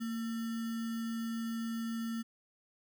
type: tone with sample-and-hold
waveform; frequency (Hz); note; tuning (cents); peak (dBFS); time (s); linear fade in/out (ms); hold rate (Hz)
sine; 228.7; A#3; -33; -34; 0-2.23; 20; 1575
effects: none